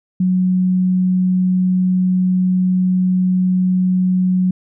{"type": "tone", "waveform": "sine", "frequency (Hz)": 183.9, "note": "F#3", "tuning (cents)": -10, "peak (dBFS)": -12, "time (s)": [0.2, 4.51], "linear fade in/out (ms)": 5, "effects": []}